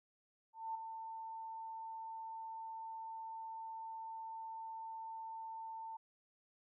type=tone with ADSR envelope; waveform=sine; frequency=896 Hz; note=A5; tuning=31 cents sharp; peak=-37 dBFS; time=0.53-5.97 s; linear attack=220 ms; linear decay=4 ms; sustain=-7 dB; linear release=7 ms; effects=none